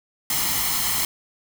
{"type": "noise with comb filter", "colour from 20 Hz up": "white", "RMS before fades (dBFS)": -23, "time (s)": [0.3, 1.05], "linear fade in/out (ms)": 2, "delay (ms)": 0.96, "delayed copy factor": 0.6, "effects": []}